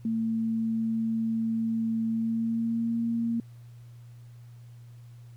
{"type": "tone with pitch glide", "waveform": "sine", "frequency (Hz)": [225.1, 231.4], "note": ["A3", "A#3"], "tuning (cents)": [40, -13], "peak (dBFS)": -25, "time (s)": [0.05, 3.4], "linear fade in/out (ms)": 2, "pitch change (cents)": 47, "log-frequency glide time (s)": [2.07, 3], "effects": ["added 119 Hz sine -45 dBFS peak until 5.36 s", "pink hiss -65 dBFS RMS until 5.36 s"]}